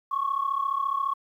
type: tone pair together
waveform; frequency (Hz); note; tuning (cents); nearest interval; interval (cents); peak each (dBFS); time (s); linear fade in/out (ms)
sine; 1089 / 1123.5; C#6 / C#6; -31 / +23; minor second; 54; -26 / -27; 0.11-1.14; 10
effects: tanh soft clip ceiling -17 dBFS + 10-bit